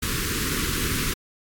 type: band-stop noise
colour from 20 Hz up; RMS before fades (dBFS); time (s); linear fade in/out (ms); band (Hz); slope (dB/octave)
pink; -26; 0.02-1.14; 10; 450 to 1100; 48
effects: AAC 64 kbps